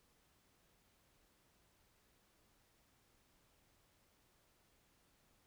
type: silence
effects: pink hiss -74 dBFS RMS until 5.46 s